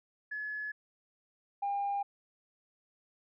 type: tone pair in turn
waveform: sine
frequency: 1705 / 803.2 Hz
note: G#6 / G5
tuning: +45 / +42 cents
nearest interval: octave + minor second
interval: 1303 cents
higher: first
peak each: -35 / -29 dBFS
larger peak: second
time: 0.31-0.72 / 1.62-2.03 s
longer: neither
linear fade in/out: 10 ms
effects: tanh soft clip ceiling -27 dBFS